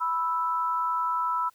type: tone pair together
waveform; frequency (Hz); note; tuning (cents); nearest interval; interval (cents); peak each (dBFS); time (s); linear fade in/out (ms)
sine; 987.8 / 1318.5; B5 / E6; 0 / 0; perfect fourth; 500; -27; 0-1.5; 20
effects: white hiss -64 dBFS RMS until 1.54 s